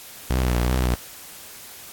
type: tone with vibrato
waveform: sawtooth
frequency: 61.74 Hz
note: B1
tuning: in tune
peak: -15 dBFS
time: 0.3-0.95 s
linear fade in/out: 5 ms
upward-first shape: triangle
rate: 2.7 Hz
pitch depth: 71 cents each way
effects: white hiss -41 dBFS RMS until 1.92 s + AAC 64 kbps